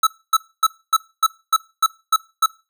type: tone bursts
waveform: square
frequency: 1306 Hz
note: E6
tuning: 17 cents flat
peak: -12 dBFS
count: 9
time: 0.03-2.461 s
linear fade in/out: 5 ms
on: 39 ms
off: 260 ms
effects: noise-tail reverb RT60 0.3 s tail -20 dB re dry